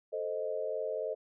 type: chord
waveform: sine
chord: A diminished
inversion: none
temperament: equal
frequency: 440 / 523.3 / 622.3 Hz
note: A4 / C5 / Eb5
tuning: 0 / 0 / 0 cents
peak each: -37 / -37 / -36 dBFS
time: 0.12-1.15 s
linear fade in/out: 20 ms
effects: none